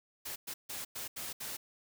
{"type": "noise bursts at uneven times", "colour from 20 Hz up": "white", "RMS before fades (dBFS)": -41, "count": 6, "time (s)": [[0.25, 0.36], [0.47, 0.54], [0.69, 0.85], [0.95, 1.08], [1.16, 1.33], [1.4, 1.57]], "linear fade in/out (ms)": 10, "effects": []}